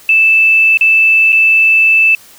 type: tone with dropouts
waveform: sine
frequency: 2637 Hz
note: E7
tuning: in tune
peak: -5 dBFS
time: 0.09-2.15 s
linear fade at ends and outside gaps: 2 ms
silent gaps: 0.773-0.81 / 1.322-1.327 s
effects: white hiss -40 dBFS RMS until 2.38 s